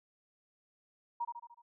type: tone with echo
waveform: sine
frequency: 946 Hz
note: A#5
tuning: 25 cents sharp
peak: -32 dBFS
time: 1.2-1.25 s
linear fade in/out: 10 ms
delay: 74 ms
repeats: 5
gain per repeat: -5 dB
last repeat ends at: 1.62 s
effects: none